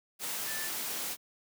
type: tone in noise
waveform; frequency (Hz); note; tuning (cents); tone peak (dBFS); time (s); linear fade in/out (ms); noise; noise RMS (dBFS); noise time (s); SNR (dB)
sine; 1760; A6; 0; -40; 0.45-0.71; 50; white; -36; 0.19-1.17; -7
effects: high-pass 150 Hz 12 dB/octave